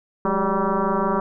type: tone with frequency modulation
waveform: sine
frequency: 377.1 Hz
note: F#4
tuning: 33 cents sharp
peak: -18 dBFS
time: 0.25-1.2 s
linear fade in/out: 2 ms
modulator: 195 Hz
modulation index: 4.6
effects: none